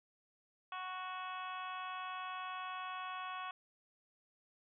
harmonic tone, 370 Hz, F#4, in tune, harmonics 2 / 3 / 4 / 5 / 6 / 7 / 8 / 9, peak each -48 / -43 / -50 / -56 / -59 / -51 / -59 / -55 dBFS, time 0.72-3.51 s, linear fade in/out 2 ms, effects none

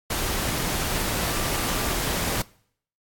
sine tone in noise, 1180 Hz, D6, 8 cents sharp, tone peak -37 dBFS, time 1.3-1.93 s, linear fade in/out 5 ms, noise pink, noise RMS -26 dBFS, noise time 0.1-2.42 s, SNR -14 dB, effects noise-tail reverb RT60 0.6 s tail -22 dB re dry + AAC 64 kbps

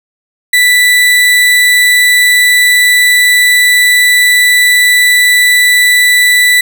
35% pulse tone, 1975.5 Hz, B6, in tune, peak -3 dBFS, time 0.53-6.61 s, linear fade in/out 5 ms, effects none

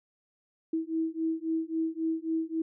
sine beating tone pair, 321.8 / 325.5 Hz, E4 / E4, -42 / -22 cents, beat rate 3.7 Hz, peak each -31 dBFS, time 0.73-2.62 s, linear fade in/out 5 ms, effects none

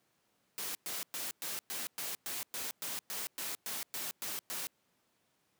white noise bursts, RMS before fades -39 dBFS, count 15, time 0.58-4.67 s, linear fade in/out 0 ms, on 170 ms, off 110 ms, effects pink hiss -75 dBFS RMS until 5.59 s + high-pass 150 Hz 12 dB/octave

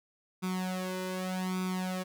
sawtooth tone with flanger, 185 Hz, F#3, in tune, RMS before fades -34 dBFS, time 0.42-2.04 s, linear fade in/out 20 ms, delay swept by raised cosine 0.83 to 2.03 ms, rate 0.84 Hz, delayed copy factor +0.85, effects none

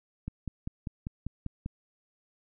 click train, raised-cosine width 5 ms, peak -22 dBFS, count 8, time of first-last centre 0.28-1.661 s, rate 5.07 Hz, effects none

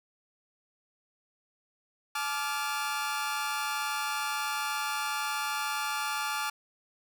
sawtooth chord, D minor, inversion second, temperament equal with one note detuned, 857.9 / 1174.7 / 1396.9 Hz, A5 / D6 / F6, -44 / 0 / 0 cents, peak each -31 dBFS, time 2.15-6.5 s, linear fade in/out 5 ms, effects none

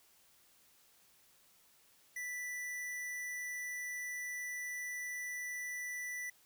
square tone, 1975.5 Hz, B6, in tune, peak -40 dBFS, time 2.16-6.3 s, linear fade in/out 5 ms, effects white hiss -67 dBFS RMS until 6.45 s

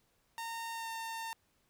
sawtooth tone with pitch glide, 917 to 907.5 Hz, A#5 to A#5, -29 to -47 cents, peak -35 dBFS, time 0.38-1.33 s, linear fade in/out 0 ms, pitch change -18 cents, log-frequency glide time 0.73-0.89 s, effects pink hiss -74 dBFS RMS until 1.69 s

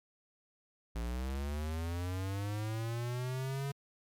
square linear sweep, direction up, 55.7 to 140.7 Hz, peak -35 dBFS, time 0.95-3.72 s, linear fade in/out 10 ms, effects MP3 96 kbps

